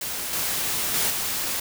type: noise with level steps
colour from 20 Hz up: white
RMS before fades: -30 / -26 / -23 / -27 dBFS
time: 0.01-1.6 s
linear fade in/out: 5 ms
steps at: 0.33 / 0.94 / 1.1 s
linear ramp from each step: 2 ms
effects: none